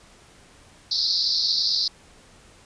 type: band-pass noise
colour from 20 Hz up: pink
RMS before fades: -23 dBFS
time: 0.91-1.88 s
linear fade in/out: 5 ms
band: 4000 to 5200 Hz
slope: 96 dB/octave
effects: pink hiss -52 dBFS RMS until 2.65 s + resampled to 22050 Hz